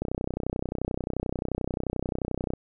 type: click train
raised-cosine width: 2 ms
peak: -15 dBFS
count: 80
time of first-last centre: 0.02-2.536 s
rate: 31.4 Hz
effects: none